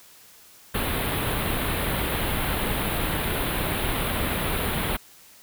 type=band-stop noise; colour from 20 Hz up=pink; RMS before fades=-26 dBFS; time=0.74-4.97 s; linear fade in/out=10 ms; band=3900 to 9600 Hz; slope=48 dB/octave; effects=white hiss -51 dBFS RMS until 5.42 s